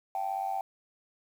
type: tone with amplitude modulation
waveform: sine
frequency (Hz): 776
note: G5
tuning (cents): -18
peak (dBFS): -25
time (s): 0.15-0.61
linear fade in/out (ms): 2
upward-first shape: sine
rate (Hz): 96.9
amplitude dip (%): 85
effects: tanh soft clip ceiling -23 dBFS + 9-bit